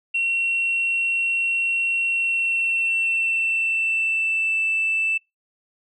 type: tone with pitch glide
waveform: sine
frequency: 2728 to 2650 Hz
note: F7 to E7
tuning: -41 to +9 cents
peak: -18 dBFS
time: 0.14-5.18 s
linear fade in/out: 10 ms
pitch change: -50 cents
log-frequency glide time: 2.07-4.6 s
effects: noise-tail reverb RT60 0.2 s tail -26 dB re dry + tanh soft clip ceiling -15 dBFS